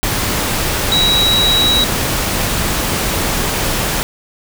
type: tone in noise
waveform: sine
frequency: 3870 Hz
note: B7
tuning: 36 cents flat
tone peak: -11 dBFS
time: 0.92-1.84 s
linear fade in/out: 0 ms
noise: pink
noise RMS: -17 dBFS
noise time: 0.03-4.03 s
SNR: +3 dB
effects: none